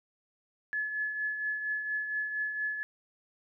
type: tone with tremolo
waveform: sine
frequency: 1712 Hz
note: A6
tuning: 48 cents flat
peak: -28 dBFS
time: 0.73-2.83 s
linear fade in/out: 0 ms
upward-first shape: triangle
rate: 4.3 Hz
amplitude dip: 55%
effects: none